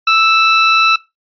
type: tone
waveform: 20% pulse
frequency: 1318.5 Hz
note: E6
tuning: in tune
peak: -3 dBFS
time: 0.07-0.96 s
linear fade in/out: 5 ms
effects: noise-tail reverb RT60 0.2 s tail -18 dB re dry + resampled to 11025 Hz